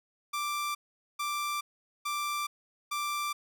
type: tone bursts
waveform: sawtooth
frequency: 1177 Hz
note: D6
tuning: 3 cents sharp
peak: -27 dBFS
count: 4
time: 0.33-3.33 s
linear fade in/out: 10 ms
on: 420 ms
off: 440 ms
effects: none